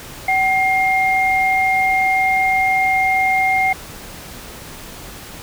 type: tone pair together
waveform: sine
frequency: 760 / 2124 Hz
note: F#5 / C7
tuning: +46 / +25 cents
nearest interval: octave + tritone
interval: 1779 cents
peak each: -16 dBFS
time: 0.28-3.73 s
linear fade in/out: 5 ms
effects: pink hiss -35 dBFS RMS until 5.42 s